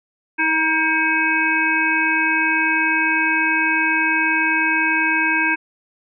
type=harmonic tone with a mistuned harmonic; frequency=319.3 Hz; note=D#4; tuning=45 cents sharp; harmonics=1 / 3 / 5 / 7 / 8; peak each=-25 / -24 / -19 / -23 / -21 dBFS; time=0.38-5.56 s; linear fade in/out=20 ms; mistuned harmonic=3; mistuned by=-22 cents; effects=none